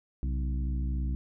harmonic tone with a mistuned harmonic, 63.6 Hz, C2, 48 cents flat, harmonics 1 / 2 / 3 / 4 / 5, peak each -28 / -38 / -41 / -43 / -47 dBFS, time 0.23-1.15 s, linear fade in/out 0 ms, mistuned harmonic 2, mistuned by +120 cents, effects none

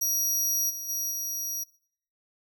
sawtooth tone with level steps, 5750 Hz, F8, 50 cents sharp, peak -21 / -31 / -25 / -27 dBFS, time 0.01-1.64 s, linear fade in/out 10 ms, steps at 0.69 / 0.88 / 1.1 s, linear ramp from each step 20 ms, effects noise-tail reverb RT60 0.6 s tail -22 dB re dry

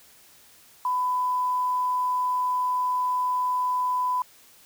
sine tone with quantisation, 1000 Hz, B5, 21 cents sharp, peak -22 dBFS, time 0.85-4.22 s, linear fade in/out 2 ms, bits 8, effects white hiss -54 dBFS RMS until 4.65 s

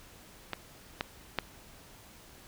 clicks, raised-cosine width 0.3 ms, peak -17 / -14 / -12 dBFS, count 3, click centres 0.533 / 1.009 / 1.387 s, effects pink hiss -54 dBFS RMS until 2.47 s

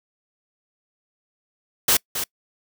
white noise with echo, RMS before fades -17 dBFS, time 1.88-1.97 s, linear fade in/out 5 ms, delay 270 ms, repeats 1, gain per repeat -9 dB, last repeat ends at 2.24 s, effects noise-tail reverb RT60 0.1 s tail -26 dB re dry

